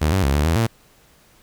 sawtooth tone with pitch steps, 76.9 / 95.2 / 68.8 / 73.7 / 82 / 114.3 Hz, D#2 / F#2 / C#2 / D2 / E2 / A#2, -20 / +50 / -12 / +7 / -9 / -34 cents, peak -12 dBFS, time 0.01-0.67 s, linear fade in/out 10 ms, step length 110 ms, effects pink hiss -54 dBFS RMS until 1.42 s

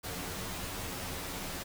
pink noise with comb filter, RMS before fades -39 dBFS, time 0.03-1.64 s, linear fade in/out 20 ms, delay 11 ms, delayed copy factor +0.75, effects none

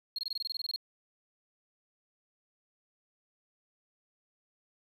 triangle tone bursts, 4262 Hz, C8, 31 cents sharp, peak -30 dBFS, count 13, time 0.16-0.761 s, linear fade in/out 2 ms, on 25 ms, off 23 ms, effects tanh soft clip ceiling -26 dBFS + 11-bit

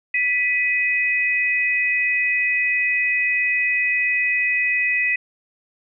sine tone pair together, 1975.5 / 2517 Hz, B6 / D#7, 0 / +19 cents, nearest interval major third, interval 419 cents, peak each -20 dBFS, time 0.14-5.16 s, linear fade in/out 5 ms, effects none

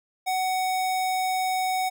square tone, 747 Hz, F#5, 16 cents sharp, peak -24 dBFS, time 0.26-1.9 s, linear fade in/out 20 ms, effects none

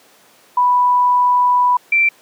sine tone pair in turn, 987 / 2347 Hz, B5 / D7, -1 / -2 cents, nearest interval octave + minor third, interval 1499 cents, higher second, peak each -10 dBFS, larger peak neither, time 0.57-1.77 / 1.92-2.09 s, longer first, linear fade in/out 5 ms, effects pink hiss -49 dBFS RMS until 2.21 s + high-pass 300 Hz 12 dB/octave

